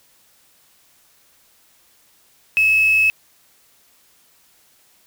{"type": "tone with quantisation", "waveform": "sine", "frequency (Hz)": 2589, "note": "E7", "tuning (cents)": -32, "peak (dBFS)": -12, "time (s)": [2.57, 3.1], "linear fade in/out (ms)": 0, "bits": 5, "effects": ["white hiss -56 dBFS RMS until 5.06 s"]}